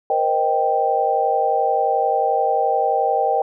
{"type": "chord", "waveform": "sine", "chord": "C minor seventh", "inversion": "third", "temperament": "equal with one note detuned", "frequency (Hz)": [471.9, 523.3, 622.3, 784], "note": ["Bb4", "C5", "Eb5", "G5"], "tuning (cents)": [21, 0, 0, 0], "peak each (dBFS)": [-23, -24, -23, -18], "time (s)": [0.1, 3.42], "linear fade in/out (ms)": 2, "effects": []}